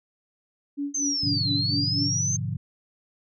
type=tone with tremolo; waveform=sine; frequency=284.8 Hz; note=C#4; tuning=47 cents sharp; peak=-25 dBFS; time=0.77-2.17 s; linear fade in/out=20 ms; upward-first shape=sine; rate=4.2 Hz; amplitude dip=95%
type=linear two-way sweep; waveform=sine; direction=down then up; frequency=6360 to 3951 to 6360 Hz; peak=-24 dBFS; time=0.94-2.37 s; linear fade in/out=10 ms; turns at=1.52 s
type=chord; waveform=sine; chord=G# diminished seventh; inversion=none; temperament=equal with one note detuned; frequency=103.83 / 125.48 / 146.83 / 174.61 Hz; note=G#2 / B2 / D3 / F3; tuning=0 / +28 / 0 / 0 cents; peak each=-30 / -32 / -32 / -34 dBFS; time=1.23-2.57 s; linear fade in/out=5 ms
effects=none